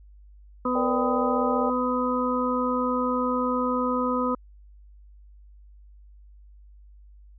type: harmonic tone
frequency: 250.8 Hz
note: B3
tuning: 27 cents sharp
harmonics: 1 / 2 / 4 / 5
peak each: -26 / -28 / -30 / -28 dBFS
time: 0.65-4.35 s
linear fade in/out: 5 ms
type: chord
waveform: sine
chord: G minor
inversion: first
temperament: equal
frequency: 466.2 / 587.3 / 784 Hz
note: Bb4 / D5 / G5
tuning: 0 / 0 / 0 cents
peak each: -30 dBFS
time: 0.75-1.7 s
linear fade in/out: 5 ms
effects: added 50 Hz sine -47 dBFS peak until 7.38 s